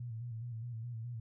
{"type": "tone with vibrato", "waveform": "sine", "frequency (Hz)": 116.54, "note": "A#2", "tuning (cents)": 0, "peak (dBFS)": -39, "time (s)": [0, 1.2], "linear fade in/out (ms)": 5, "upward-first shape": "square", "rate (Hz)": 4.8, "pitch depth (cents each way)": 65, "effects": []}